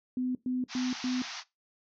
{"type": "tone bursts", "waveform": "sine", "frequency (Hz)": 252.8, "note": "B3", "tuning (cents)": 41, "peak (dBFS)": -28, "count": 4, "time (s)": [0.17, 1.22], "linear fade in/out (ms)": 2, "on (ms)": 180, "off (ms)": 110}
{"type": "band-pass noise", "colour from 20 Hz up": "white", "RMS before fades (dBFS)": -41, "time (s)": [0.68, 1.44], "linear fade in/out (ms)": 50, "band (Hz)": [680, 6200], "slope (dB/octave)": 96}
{"effects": ["noise-tail reverb RT60 0.2 s tail -19 dB re dry"]}